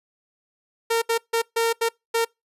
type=tone bursts at uneven times; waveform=sawtooth; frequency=458.9 Hz; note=A#4; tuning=27 cents flat; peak=-15 dBFS; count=6; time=0.9-1.02 / 1.09-1.18 / 1.33-1.42 / 1.56-1.73 / 1.81-1.89 / 2.14-2.25 s; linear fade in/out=10 ms; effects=noise-tail reverb RT60 0.2 s tail -25 dB re dry + resampled to 32000 Hz